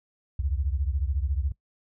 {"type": "beating tone pair", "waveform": "sine", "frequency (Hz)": [65.41, 79.41], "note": ["C2", "D#2"], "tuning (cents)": [0, 36], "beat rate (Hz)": 14, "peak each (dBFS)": [-26, -29], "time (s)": [0.39, 1.52], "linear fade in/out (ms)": 5, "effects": ["noise-tail reverb RT60 0.1 s tail -20 dB re dry"]}